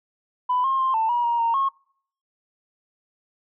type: tone with pitch steps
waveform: sine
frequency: 997 / 1068 / 1053 / 890 / 960 / 943 / 924 / 1087 Hz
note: B5 / C6 / C6 / A5 / B5 / A#5 / A#5 / C#6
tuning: +16 / +35 / +11 / +20 / -49 / +20 / -16 / -34 cents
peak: -18 dBFS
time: 0.49-1.69 s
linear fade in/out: 10 ms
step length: 150 ms
effects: noise-tail reverb RT60 0.6 s tail -26 dB re dry + tanh soft clip ceiling -14 dBFS